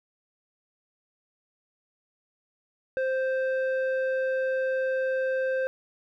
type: tone with low-pass filter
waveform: square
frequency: 523.3 Hz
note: C5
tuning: in tune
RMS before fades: -27 dBFS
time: 2.97-5.67 s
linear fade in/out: 0 ms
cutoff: 1400 Hz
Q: 1.5
effects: none